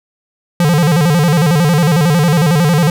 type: tone with vibrato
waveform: square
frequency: 160 Hz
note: D#3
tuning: 49 cents sharp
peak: -9 dBFS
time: 0.6-2.9 s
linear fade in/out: 2 ms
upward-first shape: square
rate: 11 Hz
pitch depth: 150 cents each way
effects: none